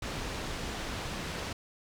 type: low-pass noise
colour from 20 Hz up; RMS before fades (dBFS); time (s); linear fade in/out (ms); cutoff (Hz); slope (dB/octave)
pink; -37; 0.02-1.53; 5; 5900; 12
effects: none